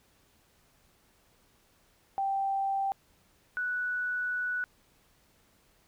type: tone pair in turn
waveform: sine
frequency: 783 / 1478.1 Hz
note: G5 / F#6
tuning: -2 / -2 cents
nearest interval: major seventh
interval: 1100 cents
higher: second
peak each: -27 / -29 dBFS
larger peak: first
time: 2.18-2.92 / 3.57-4.64 s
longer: second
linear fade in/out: 0 ms
effects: pink hiss -66 dBFS RMS until 5.87 s